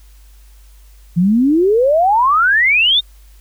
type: exponential sweep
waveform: sine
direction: up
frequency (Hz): 164.81 to 3729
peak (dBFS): -9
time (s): 1.16-3.01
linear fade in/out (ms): 20
effects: added 50 Hz sine -40 dBFS peak until 3.4 s + white hiss -53 dBFS RMS until 3.4 s